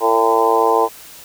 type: harmonic tone with a mistuned harmonic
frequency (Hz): 113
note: A2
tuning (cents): +47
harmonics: 3 / 4 / 5 / 6 / 7 / 8 / 9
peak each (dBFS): -24 / -16 / -24 / -22 / -19 / -19 / -18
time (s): 0-0.89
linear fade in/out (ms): 50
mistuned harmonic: 6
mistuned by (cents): -20
effects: white hiss -39 dBFS RMS until 1.24 s